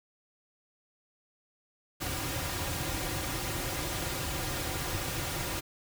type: noise with comb filter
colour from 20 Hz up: pink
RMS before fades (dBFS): -34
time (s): 2-5.61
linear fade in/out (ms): 20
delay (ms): 4.6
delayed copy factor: -0.65
effects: none